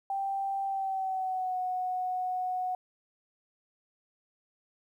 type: tone with pitch glide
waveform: sine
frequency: 784 to 735.7 Hz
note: G5 to F#5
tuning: 0 to -10 cents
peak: -29 dBFS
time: 0.1-2.75 s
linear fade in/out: 2 ms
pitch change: -110 cents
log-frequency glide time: 0.65-1.57 s
effects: 11-bit